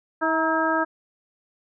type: harmonic tone with a mistuned harmonic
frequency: 322.1 Hz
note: E4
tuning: 40 cents flat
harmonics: 1 / 2 / 3 / 4 / 5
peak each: -26 / -26 / -26 / -26 / -26 dBFS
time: 0.21-0.85 s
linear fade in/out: 20 ms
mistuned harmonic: 3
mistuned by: -42 cents
effects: none